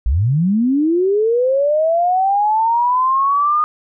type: linear sweep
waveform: sine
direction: up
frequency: 51 to 1230 Hz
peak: -12 dBFS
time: 0.06-3.64 s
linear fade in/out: 0 ms
effects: none